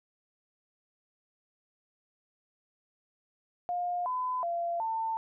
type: tone with pitch steps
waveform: sine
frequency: 709 / 1009 / 686 / 896 Hz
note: F5 / B5 / F5 / A5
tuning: +26 / +37 / -31 / +31 cents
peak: -29 dBFS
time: 3.69-5.17 s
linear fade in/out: 0 ms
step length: 370 ms
effects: none